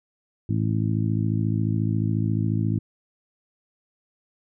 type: harmonic tone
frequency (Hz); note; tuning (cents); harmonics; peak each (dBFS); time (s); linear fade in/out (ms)
54.2; A1; -25; 2 / 3 / 4 / 5 / 6; -23 / -27 / -29 / -31 / -33; 0.49-2.79; 5
effects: none

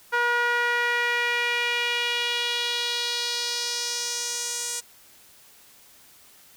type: tone with band-pass filter sweep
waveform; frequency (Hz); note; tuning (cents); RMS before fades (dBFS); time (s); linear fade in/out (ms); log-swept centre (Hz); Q
sawtooth; 479.5; A#4; +49; -26; 0.12-4.81; 20; 1400 to 7600; 2.3
effects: white hiss -53 dBFS RMS until 6.56 s

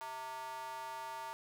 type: tone with high-pass filter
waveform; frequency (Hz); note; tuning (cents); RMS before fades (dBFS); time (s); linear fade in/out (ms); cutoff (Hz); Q
square; 130; C3; -11; -44; 0.01-1.33; 0; 900; 4.3
effects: 12-bit

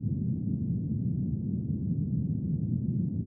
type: band-pass noise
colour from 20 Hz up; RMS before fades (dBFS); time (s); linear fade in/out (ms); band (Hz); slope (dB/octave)
pink; -30; 0-3.26; 50; 110 to 210; 24
effects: none

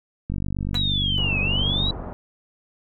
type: click train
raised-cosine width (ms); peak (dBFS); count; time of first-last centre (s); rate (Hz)
5; -15; 79; 0.3-1.905; 48.6
type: tone with exponential decay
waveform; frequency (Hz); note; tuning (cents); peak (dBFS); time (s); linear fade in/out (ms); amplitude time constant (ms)
5% pulse; 243.6; B3; -24; -18; 0.74-0.83; 5; 19
type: linear two-way sweep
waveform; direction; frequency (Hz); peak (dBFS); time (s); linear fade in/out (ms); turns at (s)
sine; down then up; 3959 to 2489 to 3959; -22; 0.75-1.91; 5; 1.4
type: low-pass noise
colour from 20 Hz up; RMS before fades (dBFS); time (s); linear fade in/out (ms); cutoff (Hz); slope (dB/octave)
pink; -33; 1.18-2.13; 0; 1100; 24
effects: none

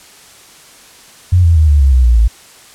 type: tone with pitch steps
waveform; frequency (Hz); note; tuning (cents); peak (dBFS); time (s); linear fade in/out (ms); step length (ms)
sine; 89.7 / 83.69 / 78.09 / 72.86 / 67.98 / 63.43 / 59.18 / 55.22; F2 / E2 / D#2 / D2 / C#2 / B1 / A#1 / A1; +47 / +27 / +7 / -13 / -33 / +47 / +27 / +7; -5; 1.32-2.28; 10; 120
effects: white hiss -40 dBFS RMS until 2.74 s + low-pass 10000 Hz 12 dB/octave

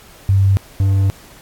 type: tone pair in turn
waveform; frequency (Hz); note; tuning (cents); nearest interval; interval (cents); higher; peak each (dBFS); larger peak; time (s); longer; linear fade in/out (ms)
sine / triangle; 97.4 / 97.4; G2 / G2; -11 / -11; unison; 0; neither; -9; neither; 0.29-0.57 / 0.8-1.1; second; 0
effects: pink hiss -43 dBFS RMS until 1.41 s + AAC 64 kbps

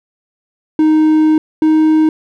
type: tone pair in turn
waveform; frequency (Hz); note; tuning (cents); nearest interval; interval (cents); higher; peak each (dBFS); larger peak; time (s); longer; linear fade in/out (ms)
triangle; 311.1 / 312.8; D#4 / D#4; 0 / +9; unison; 9; second; -5; neither; 0.79-1.38 / 1.62-2.09; first; 2
effects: none

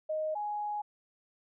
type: tone pair in turn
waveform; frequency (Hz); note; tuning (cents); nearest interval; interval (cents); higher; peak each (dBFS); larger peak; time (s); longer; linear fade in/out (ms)
sine; 622.3 / 833.9; D#5 / G#5; 0 / +7; perfect fourth; 507; second; -30 / -32; first; 0.09-0.35 / 0.35-0.82; second; 10
effects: none

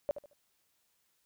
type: tone with echo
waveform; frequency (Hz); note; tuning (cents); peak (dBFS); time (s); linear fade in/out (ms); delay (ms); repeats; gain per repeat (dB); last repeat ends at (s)
sine; 579; D5; -25; -27; 0.09-0.11; 0; 74; 3; -11; 0.332
effects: white hiss -75 dBFS RMS until 1.25 s

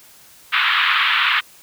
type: band-pass noise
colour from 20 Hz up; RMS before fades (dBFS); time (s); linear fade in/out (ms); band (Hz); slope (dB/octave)
pink; -17; 0.52-1.41; 20; 1100 to 3600; 48
effects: white hiss -47 dBFS RMS until 1.62 s

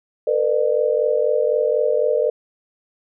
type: tone cluster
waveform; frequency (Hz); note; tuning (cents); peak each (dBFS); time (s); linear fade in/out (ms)
sine; 455.5 / 499.5 / 601; A#4 / B4 / D5; -40 / +20 / +40; -20; 0.27-2.3; 5
effects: none

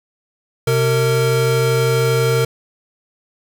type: tone pair together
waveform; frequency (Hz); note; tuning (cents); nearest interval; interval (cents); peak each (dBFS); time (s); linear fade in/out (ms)
square; 128.6 / 458.3; C3 / A#4; -30 / -29; octave + minor seventh; 2201; -17; 0.67-2.45; 5
effects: none

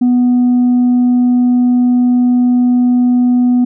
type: tone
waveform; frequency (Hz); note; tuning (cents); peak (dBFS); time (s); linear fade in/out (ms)
sine; 246.7; B3; -2; -5; 0.01-3.65; 10
effects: tanh soft clip ceiling -6 dBFS

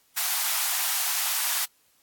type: high-pass noise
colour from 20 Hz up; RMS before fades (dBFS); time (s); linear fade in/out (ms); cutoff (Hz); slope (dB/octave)
white; -26; 0.16-1.66; 20; 700; 48
effects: white hiss -64 dBFS RMS until 2.02 s + AAC 64 kbps

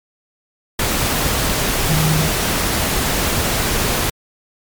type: tone in noise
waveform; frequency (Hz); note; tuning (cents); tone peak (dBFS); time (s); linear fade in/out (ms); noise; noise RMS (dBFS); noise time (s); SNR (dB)
sine; 155.56; D#3; 0; -15; 1.89-2.28; 5; pink; -18; 0.79-4.1; 0
effects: MP3 96 kbps

